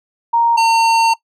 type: tone pair in turn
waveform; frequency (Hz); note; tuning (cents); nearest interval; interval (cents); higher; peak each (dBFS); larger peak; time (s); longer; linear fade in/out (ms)
sine / square; 932.3 / 910; A#5 / A#5; 0 / -42; unison; 42; first; -10; neither; 0.33-0.57 / 0.57-1.14; second; 10
effects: noise-tail reverb RT60 0.1 s tail -19 dB re dry + low-pass 7000 Hz 12 dB/octave